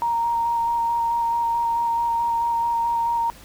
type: tone with vibrato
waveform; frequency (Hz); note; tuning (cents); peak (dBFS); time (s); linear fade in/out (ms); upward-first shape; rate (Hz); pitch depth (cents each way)
sine; 932.3; A#5; 0; -19; 0.02-3.3; 0; square; 4.6; 10
effects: added 50 Hz sine -49 dBFS peak until 3.44 s + pink hiss -46 dBFS RMS until 3.44 s